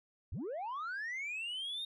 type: linear sweep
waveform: sine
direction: up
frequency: 53.2 to 3729 Hz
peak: -35 dBFS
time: 0.32-1.85 s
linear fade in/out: 5 ms
effects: tanh soft clip ceiling -36 dBFS